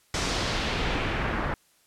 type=noise with low-pass filter sweep; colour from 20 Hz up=pink; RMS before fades=-28 dBFS; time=0.14-1.54 s; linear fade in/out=2 ms; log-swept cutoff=6700 to 1500 Hz; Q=1.3; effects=white hiss -63 dBFS RMS until 1.86 s + low-pass 12000 Hz 12 dB/octave